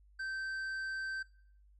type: tone with tanh clipping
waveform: triangle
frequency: 1554 Hz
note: G6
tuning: 16 cents flat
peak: -38 dBFS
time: 0.19-1.23 s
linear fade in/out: 10 ms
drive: 11 dB
effects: noise-tail reverb RT60 0.7 s tail -22 dB re dry + added 50 Hz sine -60 dBFS peak until 1.79 s